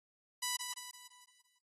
5% pulse tone with echo, 987.8 Hz, B5, in tune, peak -22 dBFS, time 0.42-0.57 s, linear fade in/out 10 ms, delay 170 ms, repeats 6, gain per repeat -6 dB, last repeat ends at 1.59 s, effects AAC 32 kbps

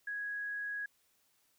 sine tone, 1661.2 Hz, G#6, in tune, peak -36 dBFS, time 0.07-0.86 s, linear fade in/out 5 ms, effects white hiss -73 dBFS RMS until 1.58 s

